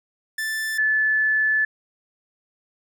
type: tone pair in turn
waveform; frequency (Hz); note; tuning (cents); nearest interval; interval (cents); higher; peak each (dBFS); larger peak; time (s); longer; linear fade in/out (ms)
45% pulse / sine; 1760 / 1736.8; A6 / A6; 0 / -23; unison; 23; first; -24 / -17; second; 0.38-0.78 / 0.78-1.65; second; 5
effects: none